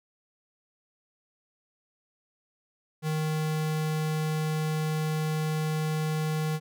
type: tone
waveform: square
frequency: 155.56 Hz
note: D#3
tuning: in tune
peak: -27 dBFS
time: 3.02-6.6 s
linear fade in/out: 50 ms
effects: none